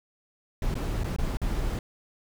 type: noise with dropouts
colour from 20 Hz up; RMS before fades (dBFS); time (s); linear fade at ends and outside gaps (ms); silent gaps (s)
brown; -28; 0.62-1.79; 2; 0.742-0.753 / 1.036-1.043 / 1.163-1.185 / 1.371-1.416
effects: none